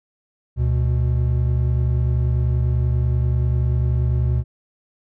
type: tone pair together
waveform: triangle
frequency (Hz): 72.02 / 122.3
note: D2 / B2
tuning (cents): -33 / -16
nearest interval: major sixth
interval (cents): 917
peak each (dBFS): -17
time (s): 0.56-4.44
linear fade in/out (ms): 50
effects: none